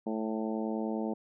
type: harmonic tone with a mistuned harmonic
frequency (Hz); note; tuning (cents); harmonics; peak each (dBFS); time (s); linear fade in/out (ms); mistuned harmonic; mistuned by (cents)
110; A2; 0; 2 / 3 / 4 / 5 / 6 / 7 / 8; -33 / -37 / -39 / -41 / -43 / -44 / -45; 0.06-1.14; 10; 8; +16
effects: none